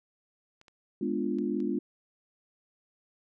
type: clicks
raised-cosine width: 0.2 ms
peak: -37 dBFS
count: 4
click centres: 0.614 / 0.682 / 1.386 / 1.603 s
type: chord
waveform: sine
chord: G# diminished seventh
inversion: none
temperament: equal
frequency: 207.7 / 246.9 / 293.7 / 349.2 Hz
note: G#3 / B3 / D4 / F4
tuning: 0 / 0 / 0 / 0 cents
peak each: -33 dBFS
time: 1.01-1.79 s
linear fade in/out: 5 ms
effects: none